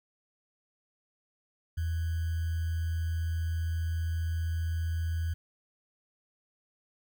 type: tone with sample-and-hold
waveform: sine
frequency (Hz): 82.41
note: E2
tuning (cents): 0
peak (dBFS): -28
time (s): 1.77-5.34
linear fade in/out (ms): 10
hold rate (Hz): 1575
effects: none